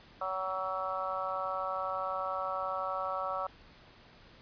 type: harmonic tone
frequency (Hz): 188.3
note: F#3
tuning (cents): +31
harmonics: 3 / 4 / 5 / 6 / 7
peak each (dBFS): -38 / -39 / -42 / -38 / -37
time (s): 0.21-3.47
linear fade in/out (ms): 5
effects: pink hiss -57 dBFS RMS until 4.41 s + resampled to 11025 Hz